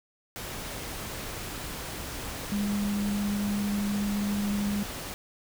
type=tone in noise; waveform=sine; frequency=204.1 Hz; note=G#3; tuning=30 cents flat; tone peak=-26 dBFS; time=2.52-4.83 s; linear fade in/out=0 ms; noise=pink; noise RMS=-37 dBFS; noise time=0.36-5.14 s; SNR=+8 dB; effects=none